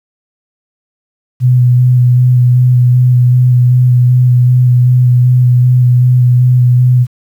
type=tone with vibrato; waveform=sine; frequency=124.6 Hz; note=B2; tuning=16 cents sharp; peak=-4 dBFS; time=1.4-7.07 s; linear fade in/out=50 ms; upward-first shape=square; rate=2.6 Hz; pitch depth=14 cents each way; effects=7-bit